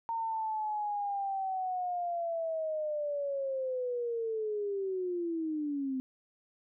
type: linear sweep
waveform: sine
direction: down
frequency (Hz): 919 to 257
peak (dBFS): -31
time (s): 0.09-6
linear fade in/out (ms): 0
effects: none